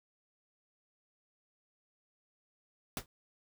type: noise with exponential decay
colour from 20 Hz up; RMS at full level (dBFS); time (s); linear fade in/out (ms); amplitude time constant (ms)
pink; -32; 2.97-3.06; 1; 19
effects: none